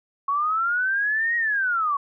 sine linear two-way sweep, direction up then down, 1100 to 1896 to 1100 Hz, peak -20 dBFS, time 0.28-1.97 s, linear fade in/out 5 ms, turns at 1.36 s, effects none

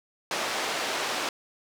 pink band-pass noise, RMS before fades -30 dBFS, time 0.31-1.29 s, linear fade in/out 2 ms, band 470 to 6100 Hz, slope 12 dB/octave, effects none

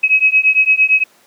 sine beating tone pair, 2548 / 2556.8 Hz, D#7 / D#7, +41 / +47 cents, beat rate 8.8 Hz, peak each -12 dBFS, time 0.03-1.04 s, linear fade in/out 10 ms, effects pink hiss -50 dBFS RMS until 1.26 s + high-pass 300 Hz 12 dB/octave

